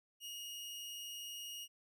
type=tone with amplitude modulation; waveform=sawtooth; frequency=2868 Hz; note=F7; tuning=45 cents sharp; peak=-40 dBFS; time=0.2-1.68 s; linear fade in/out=50 ms; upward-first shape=sine; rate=205 Hz; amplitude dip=30%; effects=none